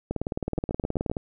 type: two click trains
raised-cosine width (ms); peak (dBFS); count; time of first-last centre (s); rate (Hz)
2; -14 / -15; 21 / 5; 0.11-1.168 / 0.58-1.098; 18.9 / 7.72
effects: none